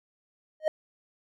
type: tone with exponential growth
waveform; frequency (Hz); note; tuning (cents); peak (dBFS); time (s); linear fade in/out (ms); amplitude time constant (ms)
triangle; 622.3; D#5; 0; -15; 0.6-0.68; 2; 16
effects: none